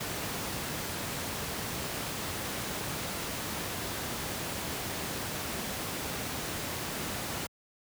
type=noise; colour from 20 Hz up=pink; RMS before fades=-35 dBFS; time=0-7.47 s; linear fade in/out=10 ms; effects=high-pass 80 Hz 12 dB/octave